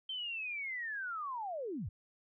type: linear sweep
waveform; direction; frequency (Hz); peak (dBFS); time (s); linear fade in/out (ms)
sine; down; 3136 to 64.9; -37; 0.09-1.89; 5
effects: none